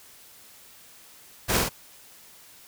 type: noise with echo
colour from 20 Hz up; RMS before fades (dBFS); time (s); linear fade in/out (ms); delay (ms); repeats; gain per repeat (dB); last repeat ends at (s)
pink; -24; 1.48-1.6; 20; 47; 2; -2; 1.694
effects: white hiss -51 dBFS RMS until 2.67 s